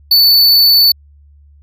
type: tone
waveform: square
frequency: 4486 Hz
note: C#8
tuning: 20 cents sharp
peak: -6 dBFS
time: 0.11-0.92 s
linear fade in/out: 5 ms
effects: added 72 Hz sine -41 dBFS peak until 1.62 s